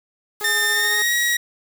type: noise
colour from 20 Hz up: blue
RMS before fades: -34 dBFS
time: 0.4-1.35 s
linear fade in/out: 2 ms
type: tone with tremolo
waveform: 15% pulse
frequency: 418.3 Hz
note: G#4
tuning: 12 cents sharp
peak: -21 dBFS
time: 0.41-1.02 s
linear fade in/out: 0 ms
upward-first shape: sine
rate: 14 Hz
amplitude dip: 35%
type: tone with pitch glide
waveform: sawtooth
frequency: 1800 to 1907 Hz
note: A6 to A#6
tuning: +39 to +39 cents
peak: -14 dBFS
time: 0.44-1.37 s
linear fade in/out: 5 ms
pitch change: +100 cents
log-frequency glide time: 0.72-1.14 s
effects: none

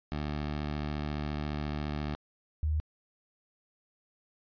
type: tone pair in turn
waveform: 15% pulse / sine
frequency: 74.4 / 76.89 Hz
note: D2 / D#2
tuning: +23 / -20 cents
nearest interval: minor second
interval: 57 cents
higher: second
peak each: -26 dBFS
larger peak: neither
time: 0.12-2.15 / 2.63-2.8 s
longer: first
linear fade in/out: 0 ms
effects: resampled to 11025 Hz

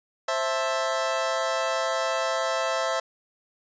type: chord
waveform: 25% pulse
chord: A minor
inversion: first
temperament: equal with one note detuned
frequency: 528.4 / 659.3 / 880 Hz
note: C5 / E5 / A5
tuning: +17 / 0 / 0 cents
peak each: -25 / -23 / -29 dBFS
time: 0.28-3 s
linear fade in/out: 5 ms
effects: resampled to 16000 Hz

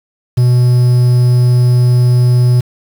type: tone with quantisation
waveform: triangle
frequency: 123.47 Hz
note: B2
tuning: in tune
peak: -4 dBFS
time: 0.37-2.61 s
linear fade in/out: 10 ms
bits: 5
effects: none

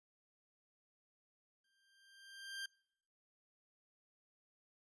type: tone with exponential growth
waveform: 20% pulse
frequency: 1584 Hz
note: G6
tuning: 18 cents sharp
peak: -36 dBFS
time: 1.64-2.66 s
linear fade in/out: 5 ms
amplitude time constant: 220 ms
effects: noise-tail reverb RT60 0.7 s tail -26 dB re dry + resampled to 24000 Hz

